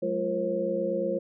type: tone cluster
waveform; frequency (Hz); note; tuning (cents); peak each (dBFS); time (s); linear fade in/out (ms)
sine; 183.8 / 212.7 / 347.1 / 469.1 / 537; F#3 / G#3 / F4 / A#4 / C5; -11 / +42 / -11 / +11 / +45; -36 / -35 / -32 / -34 / -28; 0.02-1.19; 10
effects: none